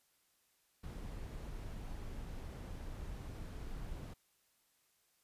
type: noise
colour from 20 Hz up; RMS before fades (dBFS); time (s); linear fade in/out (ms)
brown; -45; 0.83-4.14; 10
effects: white hiss -75 dBFS RMS until 5.23 s + resampled to 32000 Hz